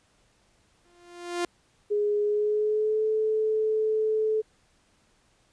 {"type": "tone with exponential growth", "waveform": "sawtooth", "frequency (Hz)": 349.2, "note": "F4", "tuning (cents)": 0, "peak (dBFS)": -20, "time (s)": [0.85, 1.45], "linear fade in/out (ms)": 2, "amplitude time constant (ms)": 130}
{"type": "tone with pitch glide", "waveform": "sine", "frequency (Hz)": [415.3, 434.7], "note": ["G#4", "A4"], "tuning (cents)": [0, -21], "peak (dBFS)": -22, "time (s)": [1.9, 4.42], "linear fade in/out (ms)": 20, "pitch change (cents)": 79, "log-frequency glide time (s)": [2.22, 3.05]}
{"effects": ["pink hiss -65 dBFS RMS until 5.52 s", "resampled to 22050 Hz"]}